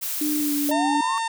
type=noise; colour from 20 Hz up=blue; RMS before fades=-28 dBFS; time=0.01-0.72 s; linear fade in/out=20 ms
type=tone with pitch glide; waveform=sine; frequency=299.6 to 289.7 Hz; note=D4 to D4; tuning=+35 to -24 cents; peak=-22 dBFS; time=0.21-1.01 s; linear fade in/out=5 ms; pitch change=-59 cents; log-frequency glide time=0.36-0.54 s
type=linear sweep; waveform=sine; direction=up; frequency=587.3 to 1130 Hz; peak=-24 dBFS; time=0.69-1.18 s; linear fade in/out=0 ms
type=harmonic tone; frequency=908 Hz; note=A#5; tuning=46 cents flat; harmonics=1 / 2 / 3 / 4 / 5 / 6 / 7 / 8 / 9 / 10; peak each=-24 / -32 / -37 / -36 / -40 / -44 / -44 / -44 / -43 / -42 dBFS; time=0.71-1.28 s; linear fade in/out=5 ms
effects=none